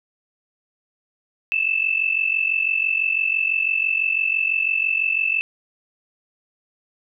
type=tone pair together; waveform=sine; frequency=2613 / 2659 Hz; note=E7 / E7; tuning=-16 / +14 cents; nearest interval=unison; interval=30 cents; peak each=-21 dBFS; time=1.52-5.41 s; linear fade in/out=0 ms; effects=none